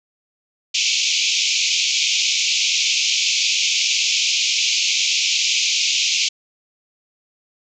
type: band-pass noise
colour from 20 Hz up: pink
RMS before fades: -19 dBFS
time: 0.74-6.29 s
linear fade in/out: 10 ms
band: 2300 to 7000 Hz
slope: 96 dB/octave
effects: none